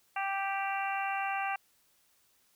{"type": "harmonic tone", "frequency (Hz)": 392, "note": "G4", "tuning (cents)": 0, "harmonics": [2, 3, 4, 5, 6, 7], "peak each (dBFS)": [-33, -39, -39, -43, -41, -40], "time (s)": [0.16, 1.56], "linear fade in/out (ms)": 5, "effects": ["white hiss -69 dBFS RMS until 2.55 s"]}